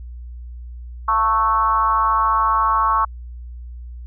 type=tone with frequency modulation; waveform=sine; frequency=1104 Hz; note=C#6; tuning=7 cents flat; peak=-14 dBFS; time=1.08-3.05 s; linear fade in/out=5 ms; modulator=211 Hz; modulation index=0.94; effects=added 60 Hz sine -31 dBFS peak until 4.06 s